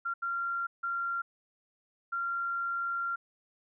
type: tone bursts at uneven times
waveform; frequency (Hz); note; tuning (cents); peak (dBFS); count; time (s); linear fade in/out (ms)
sine; 1381; F6; -20; -30; 4; 0.05-0.14 / 0.22-0.67 / 0.83-1.22 / 2.12-3.16; 10
effects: none